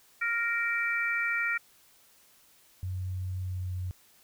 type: harmonic tone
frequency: 466.2 Hz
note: A#4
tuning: in tune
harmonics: 3 / 4 / 5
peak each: -31 / -31 / -31 dBFS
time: 0.21-1.58 s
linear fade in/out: 10 ms
type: tone with pitch glide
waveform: sine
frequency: 92.5 to 91.28 Hz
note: F#2 to F#2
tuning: 0 to -23 cents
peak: -31 dBFS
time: 2.83-3.91 s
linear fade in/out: 0 ms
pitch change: -23 cents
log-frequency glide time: 3.39-3.67 s
effects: white hiss -61 dBFS RMS until 4.23 s